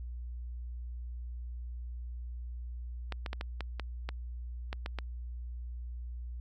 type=clicks; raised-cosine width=0.3 ms; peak=-21 dBFS; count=10; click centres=3.123 / 3.262 / 3.331 / 3.411 / 3.607 / 3.797 / 4.09 / 4.729 / 4.861 / 4.987 s; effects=added 60 Hz sine -38 dBFS peak until 6.4 s